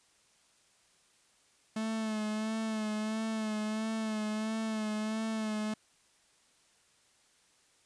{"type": "tone with vibrato", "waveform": "45% pulse", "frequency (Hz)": 217.6, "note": "A3", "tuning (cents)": -19, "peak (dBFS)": -32, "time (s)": [1.76, 5.74], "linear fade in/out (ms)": 5, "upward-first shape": "sine", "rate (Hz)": 1.5, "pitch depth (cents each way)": 36, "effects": ["white hiss -67 dBFS RMS until 7.85 s", "resampled to 22050 Hz"]}